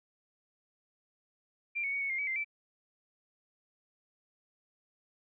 sine tone with pitch steps, 2373 / 2219 / 2240 / 2214 / 2117 / 2276 / 2088 / 2325 Hz, D7 / C#7 / C#7 / C#7 / C7 / C#7 / C7 / D7, +17 / +1 / +18 / -3 / +20 / +45 / -4 / -18 cents, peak -31 dBFS, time 1.75-2.446 s, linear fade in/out 20 ms, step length 87 ms, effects none

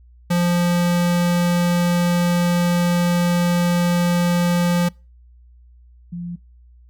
square / sine tone pair in turn, 174.61 / 173.95 Hz, F3 / F3, 0 / -7 cents, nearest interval unison, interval 7 cents, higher first, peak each -16 / -26 dBFS, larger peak first, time 0.3-4.89 / 6.12-6.36 s, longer first, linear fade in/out 10 ms, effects noise-tail reverb RT60 0.3 s tail -26 dB re dry + added 60 Hz sine -45 dBFS peak until 6.89 s

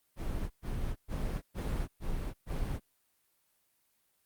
brown noise bursts, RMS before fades -34 dBFS, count 6, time 0.16-2.8 s, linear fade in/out 50 ms, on 340 ms, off 120 ms, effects white hiss -74 dBFS RMS until 4.25 s + Opus 32 kbps

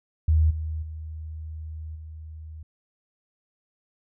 sine tone with level steps, 78.6 Hz, D#2, 18 cents sharp, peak -16 / -27 / -33 / -37 dBFS, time 0.28-2.63 s, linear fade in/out 5 ms, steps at 0.5 / 0.82 / 1.95 s, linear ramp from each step 10 ms, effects none

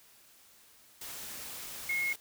sine tone in noise, 2161 Hz, C#7, 45 cents flat, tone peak -29 dBFS, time 1.89-2.13 s, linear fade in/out 5 ms, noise white, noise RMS -43 dBFS, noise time 1.01-2.16 s, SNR +11 dB, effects white hiss -60 dBFS RMS until 2.2 s

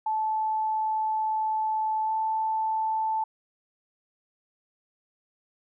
sine tone with pitch glide, 871 to 879.1 Hz, A5 to A5, -18 to -2 cents, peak -24 dBFS, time 0.06-3.24 s, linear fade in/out 5 ms, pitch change +16 cents, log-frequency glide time 2.04-2.11 s, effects none

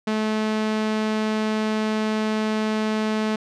sawtooth tone, 216.4 Hz, A3, 29 cents flat, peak -17 dBFS, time 0.07-3.36 s, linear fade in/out 5 ms, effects low-pass 5000 Hz 12 dB/octave

